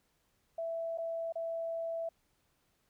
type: tone with dropouts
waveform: sine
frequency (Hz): 662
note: E5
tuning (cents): +7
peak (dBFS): -34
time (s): 0.58-2.09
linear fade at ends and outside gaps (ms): 5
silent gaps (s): 0.976-0.983 / 1.324-1.355
effects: pink hiss -75 dBFS RMS until 2.89 s